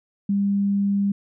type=tone; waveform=sine; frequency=200 Hz; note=G3; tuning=35 cents sharp; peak=-18 dBFS; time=0.29-1.12 s; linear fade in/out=5 ms; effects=none